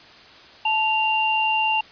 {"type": "tone pair together", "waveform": "sine", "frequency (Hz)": [875, 2778], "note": ["A5", "F7"], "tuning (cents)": [-10, -10], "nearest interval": "octave + minor sixth", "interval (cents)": 2000, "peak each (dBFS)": -21, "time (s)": [0.65, 1.81], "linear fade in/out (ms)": 5, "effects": ["white hiss -46 dBFS RMS until 1.91 s", "resampled to 11025 Hz"]}